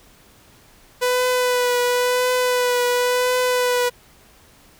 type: tone with vibrato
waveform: sawtooth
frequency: 495.9 Hz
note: B4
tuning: 7 cents sharp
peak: -13 dBFS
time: 1.01-3.9 s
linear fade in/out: 20 ms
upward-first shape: triangle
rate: 0.95 Hz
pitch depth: 25 cents each way
effects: pink hiss -51 dBFS RMS until 4.79 s